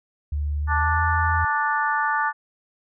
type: tone with pitch glide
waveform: sine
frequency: 73.42 to 83.37 Hz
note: D2 to E2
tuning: 0 to +20 cents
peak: -22 dBFS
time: 0.32-1.45 s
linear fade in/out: 5 ms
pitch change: +220 cents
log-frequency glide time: 0.6-1.01 s
type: harmonic tone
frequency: 293.7 Hz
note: D4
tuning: in tune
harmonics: 3 / 4 / 5 / 6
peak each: -24 / -25 / -26 / -27 dBFS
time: 0.67-2.33 s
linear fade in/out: 50 ms
effects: none